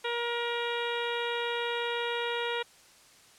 harmonic tone, 473.8 Hz, A#4, 28 cents sharp, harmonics 1 / 2 / 3 / 4 / 5 / 6 / 7 / 8, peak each -33 / -36 / -38 / -39 / -40 / -41 / -41 / -42 dBFS, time 0.04-2.63 s, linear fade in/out 10 ms, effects white hiss -57 dBFS RMS until 3.38 s + low-pass 9000 Hz 12 dB/octave

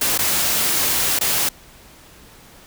white noise with dropouts, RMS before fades -19 dBFS, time 0.01-1.49 s, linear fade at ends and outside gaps 5 ms, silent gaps 0.178-0.188 / 1.19-1.21 s, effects pink hiss -46 dBFS RMS until 2.66 s

